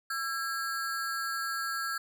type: ring-modulated tone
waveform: square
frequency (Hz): 1489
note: F#6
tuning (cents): +11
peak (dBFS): -29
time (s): 0.1-1.98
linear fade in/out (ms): 5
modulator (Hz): 144
effects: none